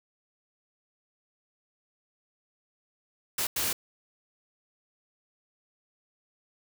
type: noise bursts at uneven times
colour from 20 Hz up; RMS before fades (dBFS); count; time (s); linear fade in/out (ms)
white; -29; 2; 3.38-3.47 / 3.56-3.73; 5
effects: none